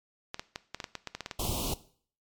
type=clicks; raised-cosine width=0.2 ms; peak=-18 dBFS; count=12; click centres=0.344 / 0.395 / 0.559 / 0.746 / 0.802 / 0.842 / 0.953 / 1.073 / 1.15 / 1.207 / 1.261 / 1.312 s
type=band-stop noise; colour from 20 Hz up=pink; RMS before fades=-32 dBFS; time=1.39-1.74 s; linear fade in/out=5 ms; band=1100 to 2700 Hz; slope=48 dB/octave
effects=noise-tail reverb RT60 0.5 s tail -17 dB re dry + MP3 96 kbps